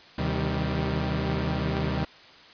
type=tone cluster; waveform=sawtooth; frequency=76 / 130 / 157.7 / 196.1 Hz; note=D#2 / C3 / D#3 / G3; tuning=-40 / -11 / +24 / +1 cents; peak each=-27 dBFS; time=0.18-2.05 s; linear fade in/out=5 ms; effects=white hiss -50 dBFS RMS until 2.53 s + resampled to 11025 Hz